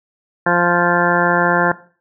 harmonic tone, 174.61 Hz, F3, in tune, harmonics 1 / 2 / 3 / 4 / 5 / 6 / 8 / 9 / 10, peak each -21 / -21 / -21 / -21 / -21 / -21 / -21 / -21 / -21 dBFS, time 0.46-1.72 s, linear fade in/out 5 ms, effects noise-tail reverb RT60 0.4 s tail -17 dB re dry

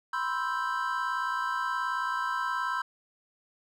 triangle chord, C major seventh, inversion third, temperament equal, 987.8 / 1046.5 / 1318.5 / 1568 Hz, B5 / C6 / E6 / G6, 0 / 0 / 0 / 0 cents, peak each -32 dBFS, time 0.13-2.82 s, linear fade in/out 5 ms, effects none

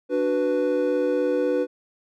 triangle chord, B minor, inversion first, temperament equal, 293.7 / 370 / 493.9 Hz, D4 / F#4 / B4, 0 / 0 / 0 cents, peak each -24 / -25 / -20 dBFS, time 0.09-1.67 s, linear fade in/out 50 ms, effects none

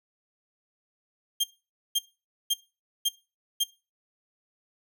sawtooth tone bursts, 3197 Hz, G7, 33 cents sharp, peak -18 dBFS, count 5, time 1.4-3.64 s, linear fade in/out 10 ms, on 40 ms, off 510 ms, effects noise-tail reverb RT60 0.3 s tail -19 dB re dry

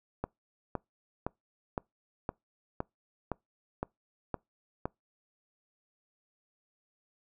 click train, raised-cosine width 1 ms, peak -18 dBFS, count 10, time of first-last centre 0.24-4.855 s, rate 1.95 Hz, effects noise-tail reverb RT60 0.2 s tail -26 dB re dry

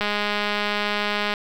click train, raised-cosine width 0.3 ms, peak -8 dBFS, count 276, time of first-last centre 0.01-1.339 s, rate 207 Hz, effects 7-bit

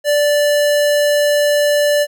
square tone, 585 Hz, D5, 7 cents flat, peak -12 dBFS, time 0.04-2.07 s, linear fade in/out 50 ms, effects none

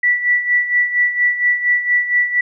sine tone with tremolo, 1959 Hz, B6, 15 cents flat, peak -10 dBFS, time 0.03-2.41 s, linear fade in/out 5 ms, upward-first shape sine, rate 4.3 Hz, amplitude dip 70%, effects none

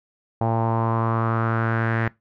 sawtooth tone with low-pass filter sweep, 113.8 Hz, A#2, 41 cents flat, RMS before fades -22 dBFS, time 0.41-2.08 s, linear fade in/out 0 ms, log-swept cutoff 810 to 1800 Hz, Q 4.4, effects noise-tail reverb RT60 0.2 s tail -22 dB re dry

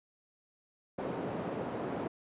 white band-pass noise, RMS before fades -37 dBFS, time 0.98-2.08 s, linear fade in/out 10 ms, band 160 to 520 Hz, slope 12 dB/octave, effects resampled to 8000 Hz

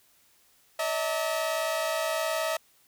sawtooth tone cluster, 584 / 643 / 906 Hz, D5 / E5 / A#5, -10 / -43 / -50 cents, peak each -31 / -24 / -33 dBFS, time 0.79-2.57 s, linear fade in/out 5 ms, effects white hiss -63 dBFS RMS until 2.87 s

